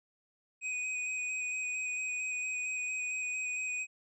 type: tone with vibrato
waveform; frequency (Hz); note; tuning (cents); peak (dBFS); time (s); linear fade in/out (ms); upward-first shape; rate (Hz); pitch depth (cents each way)
square; 2500; D#7; +8; -34; 0.61-3.87; 50; square; 4.4; 13
effects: resampled to 24000 Hz